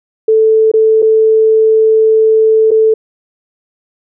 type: tone with dropouts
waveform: sine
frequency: 440 Hz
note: A4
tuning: in tune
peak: -5 dBFS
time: 0.28-2.94 s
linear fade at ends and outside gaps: 5 ms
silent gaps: 0.716-0.737 / 1.021-1.025 / 2.708-2.714 s
effects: none